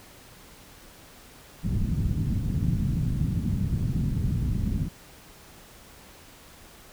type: low-pass noise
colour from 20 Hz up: white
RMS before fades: -26 dBFS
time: 1.63-4.89 s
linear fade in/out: 20 ms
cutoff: 190 Hz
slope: 24 dB/octave
effects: pink hiss -50 dBFS RMS until 6.92 s